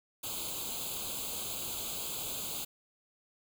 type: noise with comb filter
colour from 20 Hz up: white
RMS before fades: -38 dBFS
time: 0.23-2.65 s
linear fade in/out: 10 ms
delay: 0.27 ms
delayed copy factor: +1
effects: none